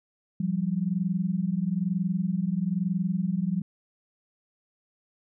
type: tone pair together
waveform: sine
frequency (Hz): 172.33 / 193.4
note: F3 / G3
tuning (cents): -23 / -23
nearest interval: major second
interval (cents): 200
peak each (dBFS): -27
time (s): 0.4-3.62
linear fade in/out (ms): 5
effects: none